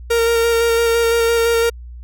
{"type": "tone with vibrato", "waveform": "45% pulse", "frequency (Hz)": 463.2, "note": "A#4", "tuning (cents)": -11, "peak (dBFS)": -13, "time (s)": [0.1, 1.7], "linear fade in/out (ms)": 10, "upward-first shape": "square", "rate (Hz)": 5.9, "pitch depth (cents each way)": 12, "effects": ["added 60 Hz sine -31 dBFS peak until 2.03 s"]}